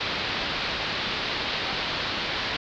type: low-pass noise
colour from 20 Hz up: white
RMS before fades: -29 dBFS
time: 0-2.57 s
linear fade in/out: 10 ms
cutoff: 4500 Hz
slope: 48 dB/octave
effects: none